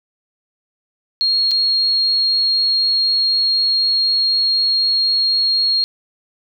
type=tone with dropouts; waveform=sine; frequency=4274 Hz; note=C8; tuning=36 cents sharp; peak=-13 dBFS; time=1.21-5.84 s; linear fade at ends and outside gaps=0 ms; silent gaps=1.51-1.515 s; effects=none